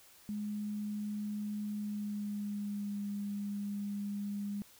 sine tone with pitch glide, 208.6 to 203 Hz, G#3 to G#3, +8 to -39 cents, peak -35 dBFS, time 0.29-4.62 s, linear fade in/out 0 ms, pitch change -47 cents, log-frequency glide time 1.71-3.02 s, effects white hiss -60 dBFS RMS until 4.79 s

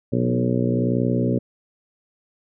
harmonic tone with a mistuned harmonic, 61.3 Hz, B1, 12 cents flat, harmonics 2 / 3 / 4 / 5 / 6 / 7 / 8 / 9, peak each -23 / -26 / -23 / -28 / -29 / -28 / -33 / -30 dBFS, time 0.12-1.39 s, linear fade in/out 10 ms, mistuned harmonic 3, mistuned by -21 cents, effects none

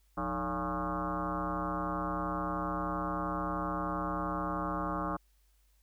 sine tone with frequency modulation, 698.5 Hz, F5, in tune, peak -31 dBFS, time 0.17-5.17 s, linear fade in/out 10 ms, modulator 130 Hz, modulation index 4.7, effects added 50 Hz sine -65 dBFS peak until 5.82 s + white hiss -74 dBFS RMS until 5.82 s

